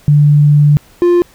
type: tone pair in turn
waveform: sine / triangle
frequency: 147 / 350.4 Hz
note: D3 / F4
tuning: +2 / +6 cents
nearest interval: octave + minor third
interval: 1504 cents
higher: second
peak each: -4 dBFS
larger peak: neither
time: 0.08-0.77 / 1.02-1.22 s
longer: first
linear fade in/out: 0 ms
effects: pink hiss -45 dBFS RMS until 1.34 s

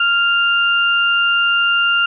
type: tone pair together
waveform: sine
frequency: 1395.9 / 2794 Hz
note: F6 / F7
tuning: -1 / 0 cents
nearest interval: octave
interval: 1201 cents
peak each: -14 / -16 dBFS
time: 0-2.06 s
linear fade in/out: 5 ms
effects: none

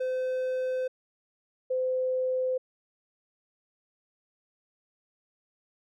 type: tone pair in turn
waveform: triangle / sine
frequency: 513 / 513 Hz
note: C5 / C5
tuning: -34 / -34 cents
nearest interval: unison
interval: 0 cents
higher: neither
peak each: -25 / -25 dBFS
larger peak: neither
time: 0-0.88 / 1.7-2.58 s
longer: neither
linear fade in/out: 10 ms
effects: none

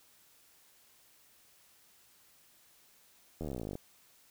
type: slowing click train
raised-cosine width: 2 ms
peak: -26 dBFS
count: 22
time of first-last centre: 3.41-3.754 s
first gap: 12 ms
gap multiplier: 1.03
effects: white hiss -64 dBFS RMS until 4.3 s

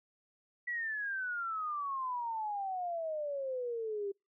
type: exponential sweep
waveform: sine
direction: down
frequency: 1963 to 392 Hz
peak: -34 dBFS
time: 0.67-4.12 s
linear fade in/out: 10 ms
effects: noise-tail reverb RT60 0.2 s tail -26 dB re dry

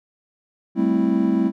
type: chord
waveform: triangle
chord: A minor seventh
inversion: third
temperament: equal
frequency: 196 / 220 / 261.6 / 329.6 Hz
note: G3 / A3 / C4 / E4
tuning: 0 / 0 / 0 / 0 cents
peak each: -20 dBFS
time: 0.75-1.52 s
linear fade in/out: 50 ms
effects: none

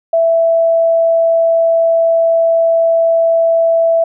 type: tone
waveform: sine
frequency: 662 Hz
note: E5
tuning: 7 cents sharp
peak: -8 dBFS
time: 0.13-4.04 s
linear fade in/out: 5 ms
effects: none

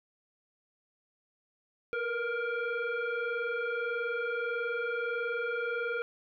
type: tone with frequency modulation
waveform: sine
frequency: 460.2 Hz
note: A#4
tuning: 22 cents flat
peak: -30 dBFS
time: 1.93-6.02 s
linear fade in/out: 0 ms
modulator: 942 Hz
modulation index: 1.6
effects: none

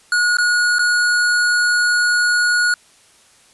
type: tone with dropouts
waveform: square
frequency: 1449 Hz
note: F#6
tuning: 37 cents flat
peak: -14 dBFS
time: 0.12-2.74 s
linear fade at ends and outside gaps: 2 ms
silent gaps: 0.37-0.384 / 0.785-0.792 s
effects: white hiss -51 dBFS RMS until 3.53 s + resampled to 24000 Hz

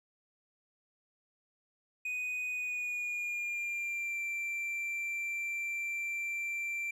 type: tone with pitch glide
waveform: triangle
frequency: 2489 to 2353 Hz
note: D#7 to D7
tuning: 0 to +3 cents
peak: -32 dBFS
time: 2.05-6.91 s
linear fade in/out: 5 ms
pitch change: -97 cents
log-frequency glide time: 2.49-4.2 s
effects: none

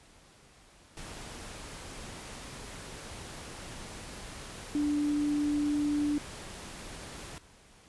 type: tone in noise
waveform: sine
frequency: 293.7 Hz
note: D4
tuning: in tune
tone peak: -26 dBFS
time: 4.75-6.18 s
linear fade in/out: 0 ms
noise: pink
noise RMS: -44 dBFS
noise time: 0.97-7.38 s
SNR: +15 dB
effects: pink hiss -58 dBFS RMS until 7.88 s + resampled to 24000 Hz

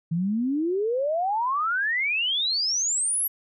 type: exponential sweep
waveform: sine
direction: up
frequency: 159 to 11840 Hz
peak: -22 dBFS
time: 0.11-3.28 s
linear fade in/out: 10 ms
effects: none

